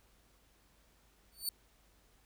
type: tone with exponential growth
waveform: 15% pulse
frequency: 4509 Hz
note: C#8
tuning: 29 cents sharp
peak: -24 dBFS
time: 1.32-1.49 s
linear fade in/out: 2 ms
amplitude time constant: 36 ms
effects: added 50 Hz sine -69 dBFS peak until 2.25 s + pink hiss -69 dBFS RMS until 2.25 s